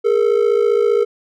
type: ring-modulated tone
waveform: triangle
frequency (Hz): 440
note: A4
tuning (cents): 0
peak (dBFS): -7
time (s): 0.04-1.05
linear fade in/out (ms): 20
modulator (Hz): 27.6
effects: none